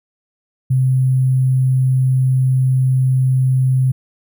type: tone with sample-and-hold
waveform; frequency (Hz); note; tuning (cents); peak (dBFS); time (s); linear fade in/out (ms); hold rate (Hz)
sine; 130; C3; -11; -11; 0.7-3.92; 10; 11025
effects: none